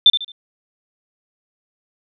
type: tone with echo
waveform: sine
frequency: 3554 Hz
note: A7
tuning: 17 cents sharp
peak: -5 dBFS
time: 0.06-0.1 s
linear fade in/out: 2 ms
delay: 73 ms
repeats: 3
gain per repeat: -10 dB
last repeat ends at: 0.319 s
effects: none